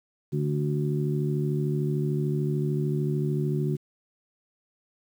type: harmonic tone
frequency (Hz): 73.42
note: D2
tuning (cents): 0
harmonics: 2 / 3 / 4 / 5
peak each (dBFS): -25 / -33 / -37 / -31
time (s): 0.32-3.77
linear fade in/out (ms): 20
effects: 9-bit